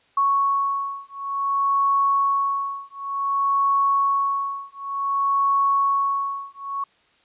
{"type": "beating tone pair", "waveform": "sine", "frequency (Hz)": [1108.7, 1109.25], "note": ["C#6", "C#6"], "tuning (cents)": [0, 1], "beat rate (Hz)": 0.55, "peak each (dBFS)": -22, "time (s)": [0.17, 6.84], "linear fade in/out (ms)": 5, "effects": ["white hiss -60 dBFS RMS until 7.24 s", "resampled to 8000 Hz"]}